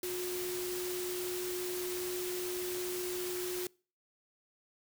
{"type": "tone in noise", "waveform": "sine", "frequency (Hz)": 361.2, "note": "F#4", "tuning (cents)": -42, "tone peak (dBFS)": -36, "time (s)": [0.03, 3.67], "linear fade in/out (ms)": 2, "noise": "white", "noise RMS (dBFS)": -41, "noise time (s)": [0.03, 3.67], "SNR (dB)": 2, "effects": ["noise-tail reverb RT60 0.4 s tail -26 dB re dry"]}